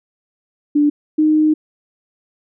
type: tone pair in turn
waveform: sine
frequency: 293.7 / 308.3 Hz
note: D4 / D#4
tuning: 0 / -16 cents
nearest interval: minor second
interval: 84 cents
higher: second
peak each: -10 dBFS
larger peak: neither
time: 0.75-0.9 / 1.18-1.54 s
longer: second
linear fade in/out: 10 ms
effects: none